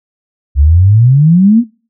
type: exponential sweep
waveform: sine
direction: up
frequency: 66.7 to 246.2 Hz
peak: -3 dBFS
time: 0.55-1.64 s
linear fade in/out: 50 ms
effects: noise-tail reverb RT60 0.4 s tail -24 dB re dry